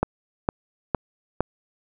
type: click train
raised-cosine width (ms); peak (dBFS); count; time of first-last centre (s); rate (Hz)
1; -6; 4; 0.03-1.406; 2.18
effects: none